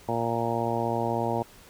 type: harmonic tone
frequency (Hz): 116.5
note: A#2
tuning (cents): -1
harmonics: 1 / 2 / 3 / 4 / 5 / 6 / 7 / 8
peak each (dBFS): -33 / -33 / -33 / -33 / -33 / -33 / -33 / -33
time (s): 0.08-1.43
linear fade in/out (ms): 10
effects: pink hiss -52 dBFS RMS until 1.69 s